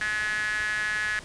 sawtooth tone with high-pass filter, 212.5 Hz, G#3, 40 cents sharp, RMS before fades -28 dBFS, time 0.01-1.19 s, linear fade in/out 0 ms, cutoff 1700 Hz, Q 9.3, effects pink hiss -45 dBFS RMS until 1.24 s + resampled to 22050 Hz

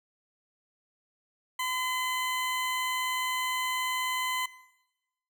20% pulse tone, 1019 Hz, C6, 46 cents flat, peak -24 dBFS, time 1.59-4.46 s, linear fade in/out 5 ms, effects noise-tail reverb RT60 1.0 s tail -18 dB re dry

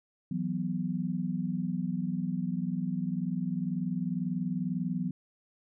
sine chord, E suspended second, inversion none, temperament equal, 164.81 / 185 / 246.9 Hz, E3 / F#3 / B3, 0 / 0 / 0 cents, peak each -34 / -32 / -35 dBFS, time 0.31-5.11 s, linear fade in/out 5 ms, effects none

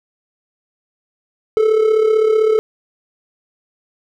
triangle tone with amplitude modulation, 436.4 Hz, A4, 14 cents flat, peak -6 dBFS, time 1.57-2.59 s, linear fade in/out 0 ms, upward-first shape sine, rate 35.7 Hz, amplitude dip 60%, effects none

